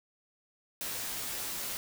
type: noise with comb filter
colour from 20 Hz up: white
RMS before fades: -37 dBFS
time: 0.81-1.77 s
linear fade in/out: 0 ms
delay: 13 ms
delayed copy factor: -0.5
effects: none